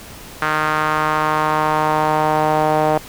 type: tone with band-pass filter sweep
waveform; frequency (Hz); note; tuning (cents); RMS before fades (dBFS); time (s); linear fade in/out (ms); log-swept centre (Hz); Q
sawtooth; 154.1; D#3; -16; -17; 0.42-2.98; 0; 1400 to 700; 2.4
effects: pink hiss -37 dBFS RMS until 3.08 s